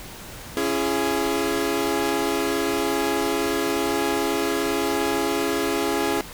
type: chord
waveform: sawtooth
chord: C# minor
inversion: none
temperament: equal with one note detuned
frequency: 277.2 / 337.7 / 415.3 Hz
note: C#4 / E4 / G#4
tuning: 0 / +42 / 0 cents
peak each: -23 / -22 / -21 dBFS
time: 0.57-6.21 s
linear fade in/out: 0 ms
effects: pink hiss -39 dBFS RMS until 6.33 s